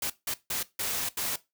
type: noise bursts at uneven times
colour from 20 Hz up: white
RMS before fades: -31 dBFS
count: 5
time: 0.02-0.1 / 0.27-0.34 / 0.5-0.63 / 0.79-1.09 / 1.17-1.36 s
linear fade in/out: 5 ms
effects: noise-tail reverb RT60 0.2 s tail -17 dB re dry